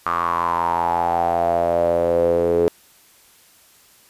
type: tone with band-pass filter sweep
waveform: sawtooth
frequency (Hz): 85.4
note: F2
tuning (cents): -38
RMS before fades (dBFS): -19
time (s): 0.06-2.68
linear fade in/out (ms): 0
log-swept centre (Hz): 1200 to 430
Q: 8.4
effects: white hiss -52 dBFS RMS until 4.09 s + resampled to 32000 Hz

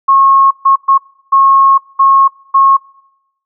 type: tone bursts at uneven times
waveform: sine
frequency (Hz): 1088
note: C#6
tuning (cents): -33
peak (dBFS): -4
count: 6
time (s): 0.08-0.51 / 0.65-0.76 / 0.88-0.98 / 1.32-1.78 / 1.99-2.28 / 2.54-2.77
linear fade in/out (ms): 10
effects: noise-tail reverb RT60 0.8 s tail -23 dB re dry

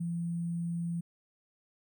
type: tone with sample-and-hold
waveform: sine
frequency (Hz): 170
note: F3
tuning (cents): -46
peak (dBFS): -31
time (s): 0-1.01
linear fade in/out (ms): 10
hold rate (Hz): 8820
effects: none

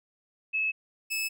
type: tone pair in turn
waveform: sine / sawtooth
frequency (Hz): 2593 / 2605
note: E7 / E7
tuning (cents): -29 / -21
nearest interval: unison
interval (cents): 8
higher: second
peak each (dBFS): -25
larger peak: neither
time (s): 0.53-0.72 / 1.1-1.29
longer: neither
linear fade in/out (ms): 20
effects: none

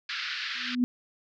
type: band-pass noise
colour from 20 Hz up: pink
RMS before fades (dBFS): -34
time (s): 0.09-0.75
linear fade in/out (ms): 2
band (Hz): 1400 to 4900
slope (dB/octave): 48
type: tone with exponential growth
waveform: sine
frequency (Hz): 246.9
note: B3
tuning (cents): 0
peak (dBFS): -18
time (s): 0.55-0.84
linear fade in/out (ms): 0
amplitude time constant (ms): 63
effects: none

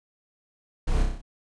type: noise with echo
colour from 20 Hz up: brown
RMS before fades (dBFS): -24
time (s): 0.87-1.03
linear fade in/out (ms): 10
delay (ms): 31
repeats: 6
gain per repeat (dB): -3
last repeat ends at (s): 1.216
effects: resampled to 22050 Hz

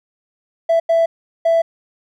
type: tone bursts at uneven times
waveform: triangle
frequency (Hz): 663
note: E5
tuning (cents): +10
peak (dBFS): -8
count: 3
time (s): 0.69-0.8 / 0.89-1.06 / 1.45-1.62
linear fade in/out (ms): 10
effects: tanh soft clip ceiling -7 dBFS

